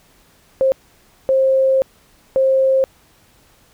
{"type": "tone bursts at uneven times", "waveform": "sine", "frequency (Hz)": 531, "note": "C5", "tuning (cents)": 25, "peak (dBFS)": -11, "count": 3, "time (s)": [[0.61, 0.72], [1.29, 1.82], [2.36, 2.84]], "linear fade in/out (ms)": 0, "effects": ["pink hiss -53 dBFS RMS until 3.73 s"]}